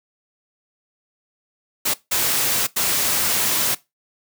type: noise bursts at uneven times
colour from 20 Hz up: white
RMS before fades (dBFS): -20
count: 3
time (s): 1.85-1.94 / 2.11-2.67 / 2.76-3.75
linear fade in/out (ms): 10
effects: noise-tail reverb RT60 0.2 s tail -19 dB re dry + high-pass 80 Hz 12 dB/octave